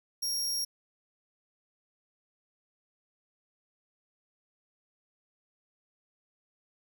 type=tone; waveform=sawtooth; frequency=5588 Hz; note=F8; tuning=in tune; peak=-27 dBFS; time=0.22-0.65 s; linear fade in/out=10 ms; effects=none